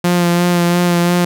sawtooth tone with vibrato, 174.61 Hz, F3, in tune, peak -7 dBFS, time 0.04-1.25 s, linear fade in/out 5 ms, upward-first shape sine, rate 2.9 Hz, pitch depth 21 cents each way, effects none

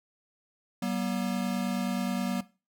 square tone pair together, 190.49 / 240 Hz, G3 / B3, -49 / -49 cents, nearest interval major third, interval 400 cents, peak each -32 / -32 dBFS, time 0.82-2.41 s, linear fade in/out 5 ms, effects noise-tail reverb RT60 0.3 s tail -17 dB re dry

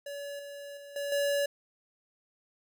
square tone with level steps, 569 Hz, C#5, 45 cents sharp, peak -38 / -42 / -46 / -33 / -27 dBFS, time 0.06-1.46 s, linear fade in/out 5 ms, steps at 0.39 / 0.77 / 0.96 / 1.12 s, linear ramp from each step 2 ms, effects none

